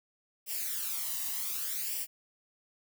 blue noise with flanger, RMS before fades -35 dBFS, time 0.46-2.07 s, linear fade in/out 50 ms, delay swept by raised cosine 0.38 to 1.05 ms, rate 0.66 Hz, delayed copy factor +0.7, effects none

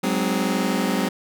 sawtooth chord, Ab dominant seventh, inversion third, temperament just, 186.89 / 207.7 / 259.6 / 311.5 Hz, Gb3 / Ab3 / C4 / Eb4, +18 / 0 / -13 / +2 cents, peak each -21 / -21 / -21 / -26 dBFS, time 0.03-1.09 s, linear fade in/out 10 ms, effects none

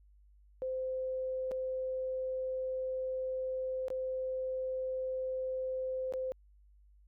sine tone with dropouts, 518 Hz, C5, 17 cents flat, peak -33 dBFS, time 0.62-6.32 s, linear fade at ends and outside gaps 0 ms, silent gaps 1.512-1.517 / 3.883-3.903 / 6.124-6.137 s, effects added 50 Hz sine -59 dBFS peak until 7.07 s

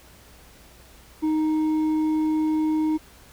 sine tone with hard clipping, 311.2 Hz, D#4, in tune, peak -21 dBFS, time 1.22-2.98 s, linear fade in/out 20 ms, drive 4 dB, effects added 60 Hz sine -53 dBFS peak until 3.32 s + pink hiss -51 dBFS RMS until 3.32 s

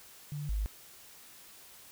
sine tone pair in turn, 146.83 / 51.91 Hz, D3 / G#1, 0 / 0 cents, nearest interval octave + tritone, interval 1800 cents, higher first, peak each -35 / -29 dBFS, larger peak second, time 0.32-0.49 / 0.49-0.66 s, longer neither, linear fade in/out 0 ms, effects white hiss -54 dBFS RMS until 1.91 s

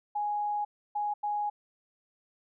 sine tone bursts at uneven times, 830.6 Hz, G#5, in tune, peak -28 dBFS, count 3, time 0.15-0.65 / 0.95-1.14 / 1.23-1.5 s, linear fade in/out 10 ms, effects none

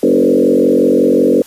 sine tone with frequency modulation, 376.7 Hz, F#4, 31 cents sharp, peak -7 dBFS, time 0.03-1.42 s, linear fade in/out 2 ms, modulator 45.5 Hz, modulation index 3.2, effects white hiss -40 dBFS RMS until 1.46 s + resampled to 32000 Hz

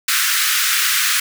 pink high-pass noise, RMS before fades -17 dBFS, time 0.08-1.2 s, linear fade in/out 5 ms, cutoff 1300 Hz, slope 48 dB/octave, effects none

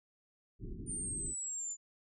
pink low-pass noise, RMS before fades -44 dBFS, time 0.59-1.35 s, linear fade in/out 50 ms, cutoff 400 Hz, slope 96 dB/octave
sine exponential sweep, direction down, 9060 to 7040 Hz, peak -37 dBFS, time 0.86-1.77 s, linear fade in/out 50 ms
effects none

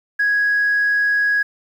sine tone, 1661.2 Hz, G#6, in tune, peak -13 dBFS, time 0.19-1.43 s, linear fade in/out 10 ms, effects tanh soft clip ceiling -11 dBFS + 8-bit

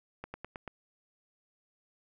slowing click train, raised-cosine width 0.5 ms, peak -25 dBFS, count 5, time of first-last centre 0.24-0.677 s, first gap 100 ms, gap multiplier 1.06, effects none

